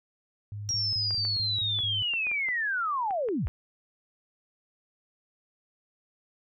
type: tone bursts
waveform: sine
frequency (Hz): 103.3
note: G#2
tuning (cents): -9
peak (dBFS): -34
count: 7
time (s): 0.52-2.024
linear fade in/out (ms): 0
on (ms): 190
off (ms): 29
type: linear sweep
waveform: sine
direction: down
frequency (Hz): 5660 to 41.2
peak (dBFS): -26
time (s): 0.69-3.48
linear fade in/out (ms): 0
type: clicks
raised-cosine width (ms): 0.5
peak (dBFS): -28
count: 10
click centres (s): 1.108 / 1.251 / 1.789 / 2.137 / 2.269 / 2.315 / 2.487 / 3.108 / 3.287 / 3.471
effects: none